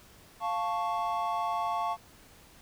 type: chord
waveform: triangle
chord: F augmented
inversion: none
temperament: equal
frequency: 698.5 / 880 / 1108.7 Hz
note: F5 / A5 / C#6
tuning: 0 / 0 / 0 cents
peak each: -31 dBFS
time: 0.4-1.97 s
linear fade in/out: 50 ms
effects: pink hiss -56 dBFS RMS until 2.61 s